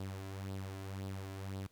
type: tone with flanger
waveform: sawtooth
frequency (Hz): 96.6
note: G2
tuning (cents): -25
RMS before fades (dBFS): -43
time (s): 0-1.67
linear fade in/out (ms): 5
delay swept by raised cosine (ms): 0.22 to 3.02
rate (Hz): 1.9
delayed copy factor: +0.55
effects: pink hiss -71 dBFS RMS until 1.71 s